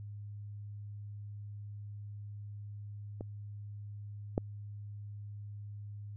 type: clicks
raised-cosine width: 2 ms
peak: -27 / -16 dBFS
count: 2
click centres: 3.209 / 4.379 s
effects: added 103 Hz sine -42 dBFS peak until 6.16 s